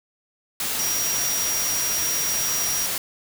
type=tone in noise; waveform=sine; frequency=5710 Hz; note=F8; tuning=37 cents sharp; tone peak=-24 dBFS; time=0.79-2.86 s; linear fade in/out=2 ms; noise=white; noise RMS=-26 dBFS; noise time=0.6-2.98 s; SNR=-1 dB; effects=none